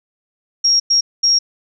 sine tone bursts at uneven times, 5588 Hz, F8, in tune, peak -10 dBFS, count 3, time 0.64-0.8 / 0.9-1.01 / 1.23-1.39 s, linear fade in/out 10 ms, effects none

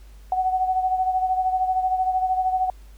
sine beating tone pair, 745 / 758 Hz, F#5 / F#5, +12 / +42 cents, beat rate 13 Hz, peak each -20 / -27 dBFS, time 0.32-2.7 s, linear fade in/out 2 ms, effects added 50 Hz sine -42 dBFS peak until 2.97 s + pink hiss -57 dBFS RMS until 2.97 s

